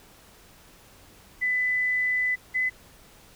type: tone pair in turn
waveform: sine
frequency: 2000 / 2016 Hz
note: B6 / B6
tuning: +21 / +35 cents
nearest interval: unison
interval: 14 cents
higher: second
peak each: -22 / -22 dBFS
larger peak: neither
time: 1.41-2.36 / 2.54-2.7 s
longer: first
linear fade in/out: 20 ms
effects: pink hiss -53 dBFS RMS until 3.35 s